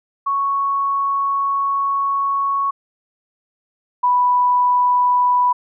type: tone pair in turn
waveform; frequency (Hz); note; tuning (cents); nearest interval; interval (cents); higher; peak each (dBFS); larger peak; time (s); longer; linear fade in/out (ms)
sine; 1108.7 / 987.1; C#6 / B5; 0 / -1; major second; 201; first; -16 / -12; second; 0.26-2.71 / 4.03-5.53; first; 10
effects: none